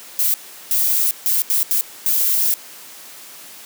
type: noise bursts at uneven times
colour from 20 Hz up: violet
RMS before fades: -17 dBFS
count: 6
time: 0.19-0.34 / 0.71-1.11 / 1.26-1.42 / 1.5-1.63 / 1.71-1.81 / 2.06-2.54 s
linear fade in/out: 0 ms
effects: white hiss -39 dBFS RMS until 3.65 s + high-pass 200 Hz 12 dB/octave